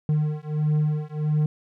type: beating tone pair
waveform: triangle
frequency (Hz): 151 / 152.5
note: D3 / D#3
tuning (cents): +48 / -34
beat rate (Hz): 1.5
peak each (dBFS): -22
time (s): 0.09-1.46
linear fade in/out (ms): 2
effects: none